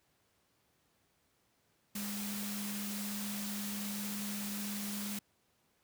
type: tone in noise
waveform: sine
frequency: 204.7 Hz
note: G#3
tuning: 25 cents flat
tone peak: -39 dBFS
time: 1.95-5.19 s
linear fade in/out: 5 ms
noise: white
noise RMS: -42 dBFS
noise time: 1.95-5.19 s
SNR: 0 dB
effects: pink hiss -74 dBFS RMS until 5.83 s + high-pass 80 Hz 12 dB/octave